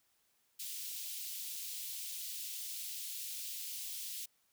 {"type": "high-pass noise", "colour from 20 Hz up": "white", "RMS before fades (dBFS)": -43, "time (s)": [0.59, 4.26], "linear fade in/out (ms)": 10, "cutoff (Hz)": 2800, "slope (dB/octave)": 24, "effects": ["white hiss -75 dBFS RMS until 4.52 s"]}